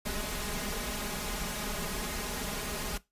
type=noise with comb filter; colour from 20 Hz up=pink; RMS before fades=-35 dBFS; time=0.05-2.98 s; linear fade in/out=10 ms; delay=4.8 ms; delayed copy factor=+0.9; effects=noise-tail reverb RT60 0.2 s tail -19 dB re dry + resampled to 32000 Hz